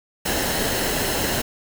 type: noise with comb filter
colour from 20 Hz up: pink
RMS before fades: -23 dBFS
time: 0.25-1.42 s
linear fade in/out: 10 ms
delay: 0.85 ms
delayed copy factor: -0.5
effects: none